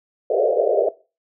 pink band-pass noise, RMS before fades -18 dBFS, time 0.3-0.89 s, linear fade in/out 5 ms, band 390 to 680 Hz, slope 96 dB/octave, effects noise-tail reverb RT60 0.3 s tail -18 dB re dry

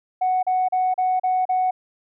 sine tone bursts, 741 Hz, F#5, 2 cents sharp, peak -16 dBFS, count 6, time 0.21-1.71 s, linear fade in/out 10 ms, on 220 ms, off 36 ms, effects tanh soft clip ceiling -14 dBFS

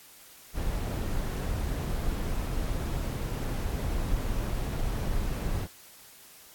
brown noise, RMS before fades -30 dBFS, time 0.53-5.68 s, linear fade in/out 50 ms, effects white hiss -52 dBFS RMS until 6.54 s + AAC 64 kbps

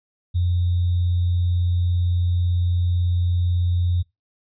sine tone with sample-and-hold, 88.2 Hz, F2, 18 cents sharp, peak -17 dBFS, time 0.34-4.03 s, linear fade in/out 20 ms, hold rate 3675 Hz, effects noise-tail reverb RT60 0.2 s tail -24 dB re dry + resampled to 11025 Hz

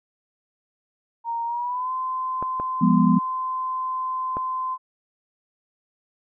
sine tone with pitch glide, 930 to 1031.9 Hz, A#5 to C6, -4 to -24 cents, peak -24 dBFS, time 1.24-4.78 s, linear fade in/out 50 ms, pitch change +180 cents, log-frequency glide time 1.45-1.92 s
clicks, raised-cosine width 1 ms, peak -16 dBFS, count 3, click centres 2.426 / 2.599 / 4.369 s
sine chord, F diminished, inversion none, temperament equal with one note detuned, 174.61 / 204.9 / 246.9 Hz, F3 / Ab3 / Cb4, 0 / -23 / 0 cents, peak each -19 dBFS, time 2.81-3.19 s, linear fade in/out 10 ms
effects none

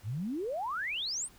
sine exponential sweep, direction up, 92.3 to 9400 Hz, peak -32 dBFS, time 0.03-1.29 s, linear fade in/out 50 ms, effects pink hiss -59 dBFS RMS until 1.38 s

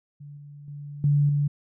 sine tone with level steps, 144.7 Hz, D3, 25 cents flat, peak -39 / -41 / -35 / -17 / -20 dBFS, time 0.2-1.48 s, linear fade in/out 10 ms, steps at 0.37 / 0.68 / 1.04 / 1.29 s, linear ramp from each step 2 ms, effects none

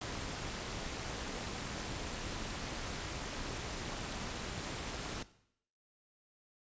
pink noise with amplitude modulation, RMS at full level -38 dBFS, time 0.01-5.23 s, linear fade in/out 5 ms, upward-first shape sine, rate 254 Hz, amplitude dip 65%, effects noise-tail reverb RT60 0.7 s tail -17 dB re dry + resampled to 16000 Hz

